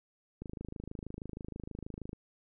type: click train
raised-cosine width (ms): 3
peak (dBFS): -28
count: 46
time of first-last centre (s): 0.42-2.131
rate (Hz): 26.3
effects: none